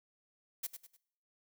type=noise with echo; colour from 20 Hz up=blue; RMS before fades=-37 dBFS; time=0.63-0.67 s; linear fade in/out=10 ms; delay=100 ms; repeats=3; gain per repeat=-9 dB; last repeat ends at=0.97 s; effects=noise-tail reverb RT60 0.7 s tail -22 dB re dry